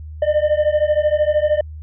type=beating tone pair; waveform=triangle; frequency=597 / 610 Hz; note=D5 / D#5; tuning=+28 / -34 cents; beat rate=13 Hz; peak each=-15 dBFS; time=0.22-1.61 s; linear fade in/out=5 ms; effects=added 77 Hz sine -30 dBFS peak until 1.82 s + resampled to 8000 Hz